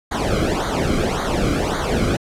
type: noise with flanger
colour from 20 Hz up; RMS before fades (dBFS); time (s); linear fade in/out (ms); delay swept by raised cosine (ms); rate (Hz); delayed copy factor
brown; -20; 0.11-2.17; 10; 0.37 to 1.13; 1.8; -0.85
effects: low-pass 10000 Hz 12 dB/octave